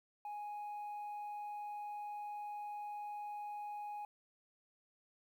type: tone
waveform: sine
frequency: 830.6 Hz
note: G#5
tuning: in tune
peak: -39 dBFS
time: 0.25-4.05 s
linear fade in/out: 2 ms
effects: tanh soft clip ceiling -41 dBFS + 12-bit